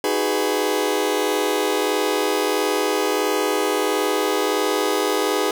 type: chord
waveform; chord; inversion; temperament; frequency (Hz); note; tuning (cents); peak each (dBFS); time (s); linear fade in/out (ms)
sawtooth; G# minor seventh; second; just; 311.5 / 373.8 / 415.3 / 498.4; D#4 / F#4 / G#4 / B4; +2 / +18 / 0 / +16; -22 / -22 / -18 / -21; 0.04-5.51; 2
effects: none